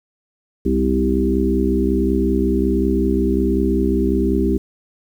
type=harmonic tone with a mistuned harmonic; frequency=65.41 Hz; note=C2; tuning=in tune; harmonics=1 / 3 / 4 / 5 / 6; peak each=-21 / -21 / -21 / -21 / -21 dBFS; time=0.65-4.58 s; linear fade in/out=10 ms; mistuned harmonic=4; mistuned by=-27 cents; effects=8-bit